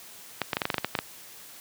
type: clicks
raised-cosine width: 0.3 ms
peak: -9 dBFS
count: 11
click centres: 0.417 / 0.532 / 0.569 / 0.618 / 0.654 / 0.702 / 0.743 / 0.782 / 0.846 / 0.952 / 0.989 s
effects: white hiss -47 dBFS RMS until 1.6 s + high-pass 100 Hz 12 dB/octave